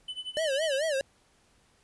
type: tone with tremolo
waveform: triangle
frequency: 3008 Hz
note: F#7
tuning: 28 cents sharp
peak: -31 dBFS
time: 0.08-0.79 s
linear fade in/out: 5 ms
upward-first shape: sine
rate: 11 Hz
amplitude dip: 90%
type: tone with vibrato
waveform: square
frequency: 588 Hz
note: D5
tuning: 2 cents sharp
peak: -27 dBFS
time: 0.37-1.01 s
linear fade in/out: 0 ms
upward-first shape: sine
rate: 4.6 Hz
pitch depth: 180 cents each way
effects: pink hiss -65 dBFS RMS until 1.83 s + resampled to 24000 Hz